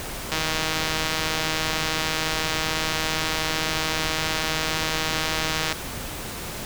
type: click train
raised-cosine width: 0.2 ms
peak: -7 dBFS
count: 855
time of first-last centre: 0.32-5.725 s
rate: 158 Hz
effects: pink hiss -33 dBFS RMS until 6.65 s